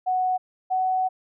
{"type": "tone pair in turn", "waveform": "sine", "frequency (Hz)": [740, 747.3], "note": ["F#5", "F#5"], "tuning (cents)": [0, 17], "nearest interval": "unison", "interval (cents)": 17, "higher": "second", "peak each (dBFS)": -20, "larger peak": "neither", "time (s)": [[0.06, 0.38], [0.7, 1.09]], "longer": "second", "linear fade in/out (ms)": 20, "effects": []}